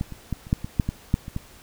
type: clicks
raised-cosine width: 5 ms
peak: -13 / -23 / -13 / -27 / -7 / -17 / -6 / -12 / -6 / -22 / -15 dBFS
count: 11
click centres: 0.011 / 0.123 / 0.327 / 0.469 / 0.529 / 0.645 / 0.798 / 0.89 / 1.141 / 1.281 / 1.364 s
effects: pink hiss -49 dBFS RMS until 1.62 s